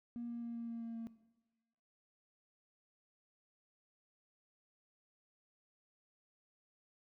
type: tone with pitch steps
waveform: triangle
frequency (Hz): 237.3 / 235.8 / 234.3 / 232.8 / 231.3 / 229.9 / 228.4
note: A#3 / A#3 / A#3 / A#3 / A#3 / A#3 / A#3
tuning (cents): +31 / +20 / +9 / -2 / -13 / -24 / -35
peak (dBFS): -37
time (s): 0.16-1.07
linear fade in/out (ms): 0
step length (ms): 130
effects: noise-tail reverb RT60 1.0 s tail -18 dB re dry + tanh soft clip ceiling -38 dBFS